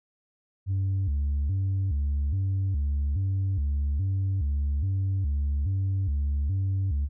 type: tone with vibrato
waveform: sine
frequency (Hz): 83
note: E2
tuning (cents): +12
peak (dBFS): -21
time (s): 0.66-7.09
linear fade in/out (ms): 50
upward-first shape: square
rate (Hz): 1.2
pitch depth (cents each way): 260
effects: tanh soft clip ceiling -22 dBFS